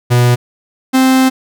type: tone pair in turn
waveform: 45% pulse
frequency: 122.2 / 261.3 Hz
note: B2 / C4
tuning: -18 / -2 cents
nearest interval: octave + minor second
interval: 1316 cents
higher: second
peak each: -7 dBFS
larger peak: neither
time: 0.1-0.36 / 0.93-1.3 s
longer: second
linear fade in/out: 20 ms
effects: none